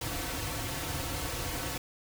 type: noise with comb filter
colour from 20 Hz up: pink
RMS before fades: -35 dBFS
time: 0.01-1.78 s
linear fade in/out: 5 ms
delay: 4.9 ms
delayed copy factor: -0.75
effects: none